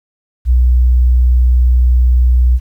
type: tone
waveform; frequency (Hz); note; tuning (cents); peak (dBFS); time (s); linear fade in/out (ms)
sine; 61.74; B1; 0; -6; 0.45-2.6; 50
effects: 8-bit